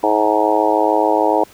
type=harmonic tone with a mistuned harmonic; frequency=106.9 Hz; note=A2; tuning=49 cents flat; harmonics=3 / 4 / 5 / 6 / 7 / 8 / 9; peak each=-20 / -20 / -20 / -20 / -20 / -20 / -20 dBFS; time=0.03-1.44 s; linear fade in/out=5 ms; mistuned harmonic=9; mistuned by=-45 cents; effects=pink hiss -45 dBFS RMS until 1.53 s + high-pass 60 Hz 12 dB/octave